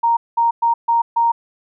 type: tone bursts at uneven times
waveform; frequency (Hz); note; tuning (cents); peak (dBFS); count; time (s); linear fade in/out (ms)
sine; 931; A#5; -2; -12; 5; 0.03-0.17 / 0.37-0.51 / 0.62-0.74 / 0.88-1.02 / 1.16-1.32; 10
effects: none